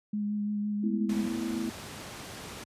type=tone with vibrato; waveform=sine; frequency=207.7 Hz; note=G#3; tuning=in tune; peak=-28 dBFS; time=0.13-1.26 s; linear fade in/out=5 ms; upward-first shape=sine; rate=5.9 Hz; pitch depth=16 cents each way
type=chord; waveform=sine; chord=A suspended second; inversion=none; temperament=equal; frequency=220 / 246.9 / 329.6 Hz; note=A3 / B3 / E4; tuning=0 / 0 / 0 cents; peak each=-34 dBFS; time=0.83-1.7 s; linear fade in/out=10 ms
type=low-pass noise; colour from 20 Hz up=pink; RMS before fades=-42 dBFS; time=1.09-2.64 s; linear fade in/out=5 ms; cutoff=10000 Hz; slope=12 dB/octave
effects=high-pass 80 Hz 12 dB/octave + resampled to 32000 Hz